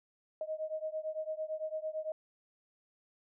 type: beating tone pair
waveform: sine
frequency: 622.3 / 631.2 Hz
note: D#5 / D#5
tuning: 0 / +25 cents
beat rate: 8.9 Hz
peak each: -38 / -39 dBFS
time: 0.41-2.12 s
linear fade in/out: 2 ms
effects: none